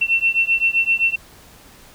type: beating tone pair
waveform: sine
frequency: 2700 / 2707.7 Hz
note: E7 / E7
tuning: +41 / +46 cents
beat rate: 7.7 Hz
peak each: -18 dBFS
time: 0.01-1.16 s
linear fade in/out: 10 ms
effects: pink hiss -46 dBFS RMS until 1.94 s